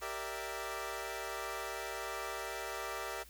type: chord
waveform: 15% pulse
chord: E half-diminished seventh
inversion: first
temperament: equal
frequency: 392 / 466.2 / 587.3 / 659.3 Hz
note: G4 / Bb4 / D5 / E5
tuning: 0 / 0 / 0 / 0 cents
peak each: -38 / -38 / -39 / -38 dBFS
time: 0.01-3.24 s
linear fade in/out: 20 ms
effects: added 56 Hz sine -57 dBFS peak until 3.29 s + white hiss -59 dBFS RMS until 3.29 s